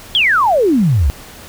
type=exponential sweep; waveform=sine; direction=down; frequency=3433 to 60.5 Hz; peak=-9 dBFS; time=0.15-1.1 s; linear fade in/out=0 ms; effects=pink hiss -36 dBFS RMS until 1.48 s